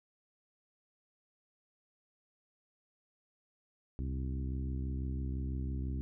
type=harmonic tone with a mistuned harmonic; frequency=66 Hz; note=C2; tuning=16 cents sharp; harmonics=1 / 2 / 3 / 4 / 5 / 6; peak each=-35 / -41 / -46 / -45 / -50 / -57 dBFS; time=3.99-6.01 s; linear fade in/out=0 ms; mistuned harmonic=1; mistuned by=+96 cents; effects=none